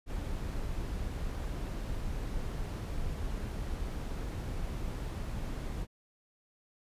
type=noise; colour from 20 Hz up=brown; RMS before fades=-36 dBFS; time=0.06-5.87 s; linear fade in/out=50 ms; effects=resampled to 32000 Hz